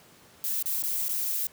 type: noise with dropouts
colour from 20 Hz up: violet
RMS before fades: -29 dBFS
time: 0.44-1.47 s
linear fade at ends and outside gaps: 1 ms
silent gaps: 0.626-0.658 / 0.824-0.836 / 1.083-1.092 s
effects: pink hiss -55 dBFS RMS until 1.52 s + high-pass 100 Hz 12 dB/octave